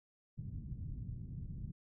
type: low-pass noise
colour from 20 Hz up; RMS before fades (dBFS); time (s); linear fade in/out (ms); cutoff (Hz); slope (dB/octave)
white; -44; 0.37-1.72; 10; 160; 24
effects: none